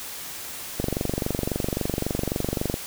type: click train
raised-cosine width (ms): 2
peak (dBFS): -11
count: 47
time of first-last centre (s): 0.8-2.741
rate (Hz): 23.7
effects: white hiss -36 dBFS RMS until 2.86 s